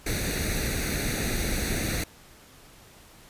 pink noise with comb filter, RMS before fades -28 dBFS, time 0.06-2.04 s, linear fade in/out 5 ms, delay 0.48 ms, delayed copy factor +0.75, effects pink hiss -52 dBFS RMS until 3.29 s + resampled to 32000 Hz

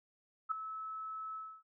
sine tone with ADSR envelope, 1300 Hz, E6, 24 cents flat, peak -28 dBFS, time 0.49-1.63 s, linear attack 25 ms, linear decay 4 ms, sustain -12 dB, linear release 280 ms, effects none

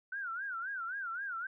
sine tone with vibrato, 1480 Hz, F#6, in tune, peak -36 dBFS, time 0.12-1.47 s, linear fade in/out 5 ms, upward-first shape sine, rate 3.8 Hz, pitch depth 180 cents each way, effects none

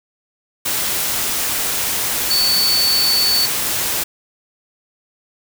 sine tone in noise, 4478 Hz, C#8, 17 cents sharp, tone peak -14 dBFS, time 2.3-3.46 s, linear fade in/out 10 ms, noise white, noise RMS -20 dBFS, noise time 0.65-4.04 s, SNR +3 dB, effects none

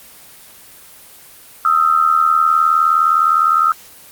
sine tone pair together, 1258 / 1337.7 Hz, D#6 / E6, +19 / +25 cents, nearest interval minor second, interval 106 cents, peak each -13 dBFS, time 1.65-3.72 s, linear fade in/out 2 ms, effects white hiss -41 dBFS RMS until 4.11 s + Opus 24 kbps

